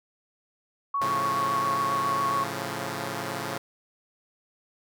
sine tone with vibrato, 1108.7 Hz, C#6, in tune, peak -24 dBFS, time 0.94-2.44 s, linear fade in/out 5 ms, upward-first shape triangle, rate 7.3 Hz, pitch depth 25 cents each way
5% pulse chord, A augmented, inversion none, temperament equal, 110 / 138.59 / 174.61 Hz, A2 / C#3 / E#3, 0 / 0 / 0 cents, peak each -24 / -23 / -24 dBFS, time 1.01-3.58 s, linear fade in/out 5 ms
effects none

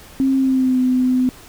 sine tone with pitch glide, 267.5 to 254.2 Hz, C4 to C4, +38 to -50 cents, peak -13 dBFS, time 0.2-1.29 s, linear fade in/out 0 ms, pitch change -88 cents, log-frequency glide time 0.36-0.79 s, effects pink hiss -42 dBFS RMS until 1.48 s

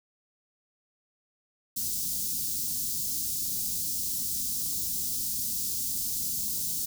white band-stop noise, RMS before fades -31 dBFS, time 1.76-6.86 s, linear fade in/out 10 ms, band 260 to 4800 Hz, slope 24 dB/octave, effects none

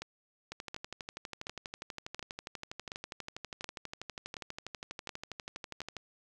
two click trains, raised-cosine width 0.2 ms, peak -23 / -22 dBFS, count 68 / 9, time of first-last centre 0.52-5.967 / 0.02-5.817 s, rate 12.3 / 1.38 Hz, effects none

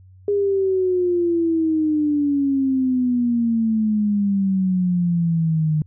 sine exponential sweep, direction down, 410 to 151.9 Hz, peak -16 dBFS, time 0.28-5.82 s, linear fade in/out 2 ms, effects added 93 Hz sine -44 dBFS peak until 5.86 s

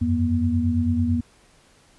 sine tone cluster, 87.8 / 96.8 / 239.9 Hz, F2 / G2 / A#3, +10 / -21 / +50 cents, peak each -23 / -26 / -21 dBFS, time 0.01-1.21 s, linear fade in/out 10 ms, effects pink hiss -56 dBFS RMS until 1.98 s + resampled to 24000 Hz

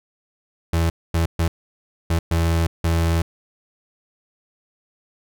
35% pulse tone bursts at uneven times, 83.1 Hz, E2, 15 cents sharp, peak -15 dBFS, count 6, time 0.73-0.9 / 1.14-1.26 / 1.39-1.48 / 2.1-2.19 / 2.31-2.67 / 2.84-3.22 s, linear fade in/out 5 ms, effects none

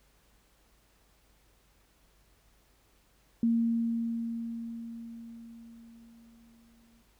sine tone with exponential decay, 230.8 Hz, A#3, 17 cents flat, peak -22 dBFS, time 3.43-7.02 s, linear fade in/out 2 ms, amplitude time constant 780 ms, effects added 50 Hz sine -67 dBFS peak until 7.19 s + pink hiss -67 dBFS RMS until 7.19 s

